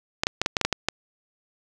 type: clicks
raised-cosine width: 0.2 ms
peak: -4 dBFS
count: 9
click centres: 0.235 / 0.269 / 0.416 / 0.461 / 0.568 / 0.613 / 0.65 / 0.727 / 0.886 s
effects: none